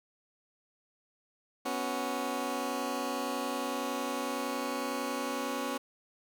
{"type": "chord", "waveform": "15% pulse", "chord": "B suspended second", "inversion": "none", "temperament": "just", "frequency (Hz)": [246.9, 277.8, 370.4], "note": ["B3", "C#4", "F#4"], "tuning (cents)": [0, 4, 2], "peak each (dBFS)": [-30, -29, -34], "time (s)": [1.65, 5.78], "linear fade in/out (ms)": 10, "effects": []}